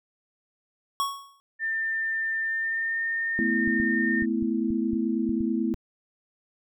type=tone with exponential decay; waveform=square; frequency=1109 Hz; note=C#6; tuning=in tune; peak=-22 dBFS; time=1-1.4 s; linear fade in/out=0 ms; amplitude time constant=86 ms
type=tone with pitch glide; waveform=sine; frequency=1795 to 1823.2 Hz; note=A6 to A#6; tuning=+34 to -39 cents; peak=-25 dBFS; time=1.59-4.26 s; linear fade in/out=50 ms; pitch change=+27 cents; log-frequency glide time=2.45-3.02 s
type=chord; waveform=sine; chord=A suspended second; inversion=none; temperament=equal with one note detuned; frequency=220 / 249.2 / 329.6 Hz; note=A3 / B3 / E4; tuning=0 / +16 / 0 cents; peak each=-27 / -28 / -28 dBFS; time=3.39-5.74 s; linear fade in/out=0 ms
type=clicks; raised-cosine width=5 ms; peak=-24 dBFS; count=9; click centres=3.676 / 3.8 / 4.224 / 4.426 / 4.705 / 4.934 / 5.293 / 5.407 / 5.743 s
effects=none